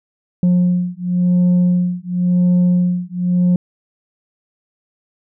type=beating tone pair; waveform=sine; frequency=178.1 / 179.04 Hz; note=F3 / F3; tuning=+34 / +43 cents; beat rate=0.94 Hz; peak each=-13 dBFS; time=0.43-3.56 s; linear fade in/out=2 ms; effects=tanh soft clip ceiling -9 dBFS